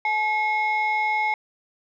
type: tone pair together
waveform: sine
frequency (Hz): 854.8 / 2164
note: G#5 / C#7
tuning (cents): +50 / -42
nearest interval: octave + major third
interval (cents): 1608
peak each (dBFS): -21 / -22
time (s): 0.05-1.34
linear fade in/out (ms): 2
effects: tanh soft clip ceiling -16 dBFS